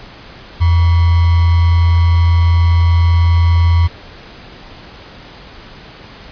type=tone with sample-and-hold; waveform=sine; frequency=84.9 Hz; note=F2; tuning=48 cents flat; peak=-7 dBFS; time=0.6-3.88 s; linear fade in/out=20 ms; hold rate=1050 Hz; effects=pink hiss -36 dBFS RMS until 6.31 s + resampled to 11025 Hz